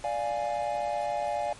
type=chord; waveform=triangle; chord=D diminished; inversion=none; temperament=equal; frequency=587.3 / 698.5 / 830.6 Hz; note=D5 / F5 / Ab5; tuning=0 / 0 / 0 cents; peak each=-30 dBFS; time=0.04-1.53 s; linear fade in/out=2 ms; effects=pink hiss -49 dBFS RMS until 1.59 s + MP3 48 kbps